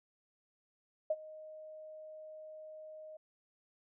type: tone with ADSR envelope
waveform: sine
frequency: 622.3 Hz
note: D#5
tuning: in tune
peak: -27 dBFS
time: 1.1-3.17 s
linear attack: 6 ms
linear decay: 44 ms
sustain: -20 dB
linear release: 6 ms
effects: none